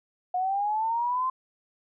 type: linear sweep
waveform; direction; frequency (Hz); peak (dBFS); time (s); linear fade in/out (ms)
sine; up; 720 to 1046.5; -24; 0.34-1.3; 5
effects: none